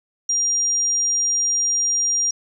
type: tone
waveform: sine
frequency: 5700 Hz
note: F8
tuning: 34 cents sharp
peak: -17 dBFS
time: 0.29-2.31 s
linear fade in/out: 5 ms
effects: 9-bit